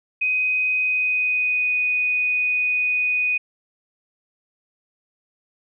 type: tone with pitch glide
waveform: sine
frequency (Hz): 2508 to 2485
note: D#7 to D#7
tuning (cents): +13 to -3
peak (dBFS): -18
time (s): 0.21-3.38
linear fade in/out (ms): 10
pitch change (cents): -16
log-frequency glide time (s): 0.79-1.74
effects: none